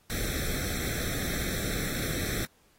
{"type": "noise with comb filter", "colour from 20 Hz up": "pink", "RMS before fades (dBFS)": -32, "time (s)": [0.1, 2.45], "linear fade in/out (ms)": 0, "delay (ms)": 0.52, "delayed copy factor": 1, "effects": ["pink hiss -65 dBFS RMS until 2.78 s", "AAC 48 kbps"]}